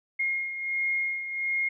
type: beating tone pair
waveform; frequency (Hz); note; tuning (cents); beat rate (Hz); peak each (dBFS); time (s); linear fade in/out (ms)
sine; 2142 / 2143.4; C7 / C7; +40 / +41; 1.4; -27 / -34; 0.19-1.69; 10
effects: none